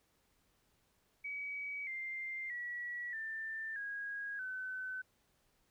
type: tone with pitch steps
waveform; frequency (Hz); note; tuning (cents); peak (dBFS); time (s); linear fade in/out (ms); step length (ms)
sine; 2272 / 2096 / 1932.7 / 1782.6 / 1644.1 / 1516.4; C#7 / C7 / B6 / A6 / G#6 / F#6; +42 / +2 / -38 / +22 / -18 / +42; -39; 1.24-5.02; 10; 630
effects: pink hiss -75 dBFS RMS until 5.7 s